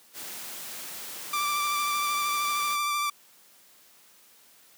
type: noise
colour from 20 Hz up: white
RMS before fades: -39 dBFS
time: 0.13-2.78 s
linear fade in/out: 50 ms
type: tone with vibrato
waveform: sawtooth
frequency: 1174.7 Hz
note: D6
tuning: in tune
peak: -22 dBFS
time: 1.33-3.1 s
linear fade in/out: 5 ms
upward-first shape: sine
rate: 13 Hz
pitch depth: 20 cents each way
effects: white hiss -57 dBFS RMS until 4.77 s + high-pass 150 Hz 12 dB/octave